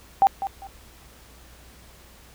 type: tone with echo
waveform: sine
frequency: 784 Hz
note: G5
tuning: in tune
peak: -12 dBFS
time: 0.22-0.27 s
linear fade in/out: 0 ms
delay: 200 ms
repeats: 2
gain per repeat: -12 dB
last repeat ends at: 0.67 s
effects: added 60 Hz sine -51 dBFS peak until 2.34 s + pink hiss -51 dBFS RMS until 2.34 s